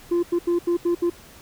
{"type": "tone bursts at uneven times", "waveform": "sine", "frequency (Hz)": 346, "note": "F4", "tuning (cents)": -16, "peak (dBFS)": -15, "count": 6, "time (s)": [[0.11, 0.23], [0.32, 0.39], [0.47, 0.59], [0.67, 0.77], [0.85, 0.95], [1.02, 1.1]], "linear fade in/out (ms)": 10, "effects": ["tanh soft clip ceiling -17 dBFS", "pink hiss -47 dBFS RMS until 1.41 s"]}